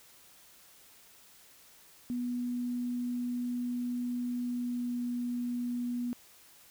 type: tone with pitch glide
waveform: sine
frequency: 244.4 to 242.9 Hz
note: B3 to B3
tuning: -18 to -29 cents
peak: -31 dBFS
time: 2.1-6.13 s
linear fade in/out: 0 ms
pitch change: -11 cents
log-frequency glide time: 4.4-5.03 s
effects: white hiss -58 dBFS RMS until 6.7 s